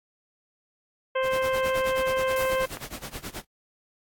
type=harmonic tone; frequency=523.3 Hz; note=C5; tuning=in tune; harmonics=1 / 2 / 3 / 4 / 5 / 6; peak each=-24 / -30 / -34 / -36 / -38 / -40 dBFS; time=1.15-2.66 s; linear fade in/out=10 ms
type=noise with tremolo; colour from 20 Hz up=pink; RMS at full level=-35 dBFS; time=1.22-3.45 s; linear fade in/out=50 ms; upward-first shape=sine; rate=9.4 Hz; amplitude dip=90%
type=noise with exponential decay; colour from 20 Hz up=blue; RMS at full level=-35 dBFS; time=2.36-3.05 s; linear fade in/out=2 ms; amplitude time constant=150 ms
type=clicks; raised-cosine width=0.5 ms; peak=-21 dBFS; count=2; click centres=2.452 / 2.771 s
effects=AAC 64 kbps

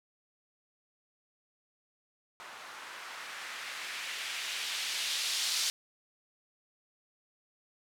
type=noise with low-pass filter sweep; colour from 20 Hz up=violet; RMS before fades=-37 dBFS; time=2.4-5.7 s; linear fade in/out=0 ms; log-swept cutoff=1100 to 4500 Hz; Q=1.2; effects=none

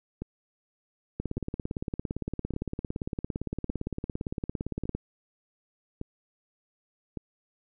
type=two click trains; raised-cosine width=3 ms; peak=-21 / -18 dBFS; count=7 / 67; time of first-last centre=0.22-7.172 / 1.2-4.95 s; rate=0.863 / 17.6 Hz; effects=none

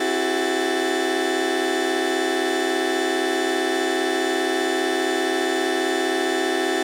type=tone cluster; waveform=30% pulse; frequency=266.2 / 329.8 / 373.6 / 408.7 / 1774 Hz; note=C4 / E4 / F#4 / G#4 / A6; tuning=+30 / +1 / +17 / -28 / +14 cents; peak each=-28 / -23 / -21 / -26 / -26 dBFS; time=0-6.83 s; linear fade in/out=5 ms; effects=low-pass 9000 Hz 12 dB/octave + 8-bit

